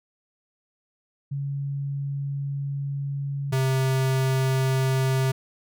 sine / square tone pair in turn, 140 / 132.14 Hz, C#3 / C3, +18 / +17 cents, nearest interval minor second, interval 101 cents, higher first, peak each -26 / -21 dBFS, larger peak second, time 1.31-3.52 / 3.52-5.32 s, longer first, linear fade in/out 10 ms, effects none

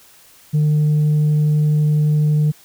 sine tone, 151 Hz, D3, 48 cents sharp, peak -10 dBFS, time 0.53-2.52 s, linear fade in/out 20 ms, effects tanh soft clip ceiling -11 dBFS + white hiss -48 dBFS RMS until 2.64 s

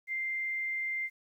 sine tone, 2093 Hz, C7, in tune, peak -31 dBFS, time 0.07-1.1 s, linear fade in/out 50 ms, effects 11-bit

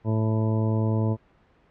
harmonic tone, 110 Hz, A2, in tune, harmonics 1 / 2 / 3 / 4 / 5 / 6 / 8 / 9, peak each -22 / -28 / -32 / -34 / -36 / -38 / -40 / -41 dBFS, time 0.04-1.17 s, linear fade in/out 50 ms, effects pink hiss -60 dBFS RMS until 1.7 s + low-pass 2000 Hz 12 dB/octave

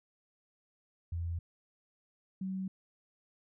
sine tone pair in turn, 84.8 / 189.55 Hz, E2 / F#3, +50 / +42 cents, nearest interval octave + major second, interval 1392 cents, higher second, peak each -33 / -34 dBFS, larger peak first, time 1.12-1.39 / 2.41-2.68 s, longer neither, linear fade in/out 5 ms, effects none

